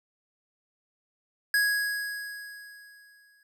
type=tone with exponential decay; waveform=square; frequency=1661.2 Hz; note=G#6; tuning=in tune; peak=-21 dBFS; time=1.54-3.43 s; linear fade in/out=2 ms; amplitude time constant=410 ms; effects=none